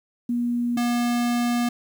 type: tone pair in turn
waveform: sine / square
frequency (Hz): 240 / 240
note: B3 / B3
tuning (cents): -49 / -49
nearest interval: unison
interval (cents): 0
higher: neither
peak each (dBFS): -21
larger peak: neither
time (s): 0.29-0.77 / 0.77-1.69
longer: second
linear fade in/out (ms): 5
effects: 9-bit